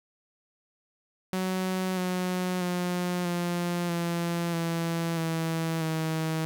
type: tone with pitch steps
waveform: sawtooth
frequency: 186.3 / 182.26 / 178.3 / 174.43 / 170.64 / 166.94 / 163.31 / 159.77 Hz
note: F#3 / F#3 / F3 / F3 / F3 / E3 / E3 / D#3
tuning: +12 / -26 / +36 / -2 / -40 / +22 / -16 / +46 cents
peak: -23 dBFS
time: 1.33-6.45 s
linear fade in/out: 0 ms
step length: 640 ms
effects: 10-bit